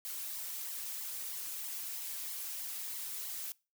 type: noise with flanger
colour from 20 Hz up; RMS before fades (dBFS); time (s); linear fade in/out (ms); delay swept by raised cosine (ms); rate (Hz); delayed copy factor
blue; -41; 0.05-3.52; 0; 0.94 to 5.24; 3.1; +1
effects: noise-tail reverb RT60 0.3 s tail -23 dB re dry